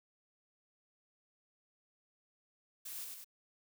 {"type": "noise with echo", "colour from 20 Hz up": "blue", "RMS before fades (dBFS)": -45, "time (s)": [2.85, 3.05], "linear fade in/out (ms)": 10, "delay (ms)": 98, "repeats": 2, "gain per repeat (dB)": -3, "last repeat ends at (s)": 3.246, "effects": []}